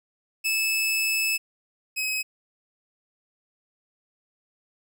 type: tone pair in turn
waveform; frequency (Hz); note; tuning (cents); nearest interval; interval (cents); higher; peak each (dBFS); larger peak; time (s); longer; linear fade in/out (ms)
sawtooth; 2612 / 2546; E7 / D#7; -17 / +39; unison; 44; first; -19 / -22; first; 0.44-1.38 / 1.96-2.23; first; 20
effects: none